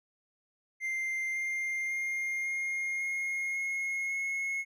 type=tone with pitch steps; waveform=triangle; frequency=2093 / 2106 / 2120 / 2133 / 2147 / 2161 / 2174 Hz; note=C7 / C7 / C7 / C7 / C7 / C#7 / C#7; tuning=0 / +11 / +22 / +33 / +44 / -45 / -34 cents; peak=-29 dBFS; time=0.8-4.65 s; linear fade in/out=50 ms; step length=550 ms; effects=none